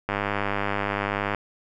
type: click train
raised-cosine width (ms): 0.5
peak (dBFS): -10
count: 128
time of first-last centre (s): 0.09-1.347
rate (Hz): 101
effects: none